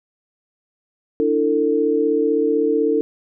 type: chord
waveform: sine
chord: D suspended second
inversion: none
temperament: equal with one note detuned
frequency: 293.7 / 329.6 / 448.2 Hz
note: D4 / E4 / A4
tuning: 0 / 0 / +32 cents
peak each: -21 / -22 / -17 dBFS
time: 1.2-3.01 s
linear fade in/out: 0 ms
effects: none